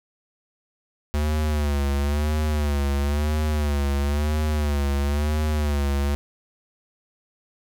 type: tone with vibrato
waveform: square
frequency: 73.4 Hz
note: D2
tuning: in tune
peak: -21 dBFS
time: 1.14-6.15 s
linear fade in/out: 0 ms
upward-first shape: sine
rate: 0.99 Hz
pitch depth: 80 cents each way
effects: none